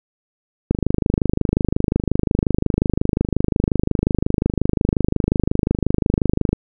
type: click train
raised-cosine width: 3 ms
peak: -3 dBFS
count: 150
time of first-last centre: 0.71-6.53 s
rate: 25.6 Hz
effects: none